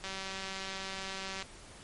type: click train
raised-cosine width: 0.2 ms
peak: -22 dBFS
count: 267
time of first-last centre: 0.04-1.425 s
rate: 192 Hz
effects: pink hiss -52 dBFS RMS until 1.83 s + MP3 48 kbps